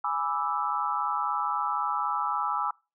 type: chord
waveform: sine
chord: E dominant seventh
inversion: first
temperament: equal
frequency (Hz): 830.6 / 987.8 / 1174.7 / 1318.5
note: G#5 / B5 / D6 / E6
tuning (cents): 0 / 0 / 0 / 0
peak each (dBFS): -32 / -32 / -32 / -30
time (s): 0.04-2.71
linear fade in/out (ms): 5
effects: noise-tail reverb RT60 0.3 s tail -25 dB re dry